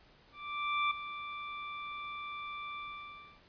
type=tone with ADSR envelope; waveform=25% pulse; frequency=1174.7 Hz; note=D6; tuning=in tune; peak=-24 dBFS; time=0.32-3.41 s; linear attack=590 ms; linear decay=5 ms; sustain=-12 dB; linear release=640 ms; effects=pink hiss -62 dBFS RMS until 3.48 s + resampled to 11025 Hz